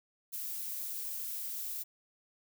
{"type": "noise", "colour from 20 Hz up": "violet", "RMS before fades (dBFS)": -39, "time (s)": [0.32, 1.84], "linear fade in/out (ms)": 20, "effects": []}